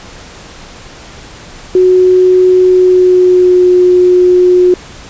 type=tone with pitch glide; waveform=sine; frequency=367.8 to 361.3 Hz; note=F#4 to F#4; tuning=-10 to -41 cents; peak=-3 dBFS; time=1.75-4.74 s; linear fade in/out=2 ms; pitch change=-31 cents; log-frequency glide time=2.69-3.72 s; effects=pink hiss -32 dBFS RMS until 5.09 s + resampled to 16000 Hz